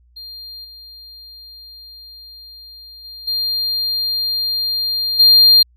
triangle tone with level steps, 4200 Hz, C8, 6 cents sharp, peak -30 / -35 / -31 / -16 / -5 dBFS, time 0.16-5.63 s, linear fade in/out 10 ms, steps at 0.64 / 3.04 / 3.27 / 5.19 s, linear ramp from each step 10 ms, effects added 60 Hz sine -50 dBFS peak until 5.76 s

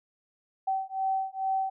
sine beating tone pair, 767 / 769.3 Hz, G5 / G5, -38 / -33 cents, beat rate 2.3 Hz, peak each -30 dBFS, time 0.67-1.7 s, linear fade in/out 10 ms, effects none

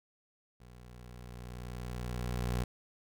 20% pulse tone with level ramp, 60.9 Hz, B1, 24 cents flat, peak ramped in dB -48 to -25 dBFS, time 0.6-2.64 s, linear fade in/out 5 ms, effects none

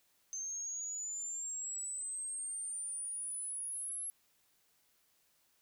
sine exponential sweep, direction up, 6260 to 11130 Hz, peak -38 dBFS, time 0.33-4.1 s, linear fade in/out 0 ms, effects white hiss -73 dBFS RMS until 5.61 s

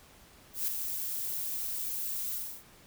violet noise with ADSR envelope, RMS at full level -29 dBFS, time 0.53-2.64 s, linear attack 150 ms, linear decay 3 ms, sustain -6 dB, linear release 290 ms, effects pink hiss -57 dBFS RMS until 2.86 s

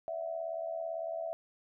sine tone with amplitude modulation, 659.3 Hz, E5, in tune, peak -31 dBFS, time 0.08-1.33 s, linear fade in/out 0 ms, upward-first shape sine, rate 77.9 Hz, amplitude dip 75%, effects none

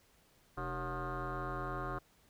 sine tone with frequency modulation, 554.4 Hz, C#5, in tune, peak -35 dBFS, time 0.57-1.99 s, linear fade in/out 10 ms, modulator 171 Hz, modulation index 4.9, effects tanh soft clip ceiling -32 dBFS + pink hiss -68 dBFS RMS until 2.29 s

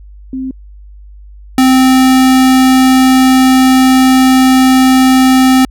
sine / square tone pair in turn, 261.6 / 260.1 Hz, C4 / C4, 0 / -10 cents, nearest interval unison, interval 10 cents, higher first, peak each -16 / -5 dBFS, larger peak second, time 0.33-0.51 / 1.58-5.65 s, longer second, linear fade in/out 2 ms, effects added 50 Hz sine -31 dBFS peak until 5.7 s

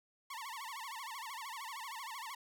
sawtooth tone with vibrato, 997 Hz, B5, 16 cents sharp, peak -39 dBFS, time 0.3-2.35 s, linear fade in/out 5 ms, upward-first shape sine, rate 13 Hz, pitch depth 220 cents each way, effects none

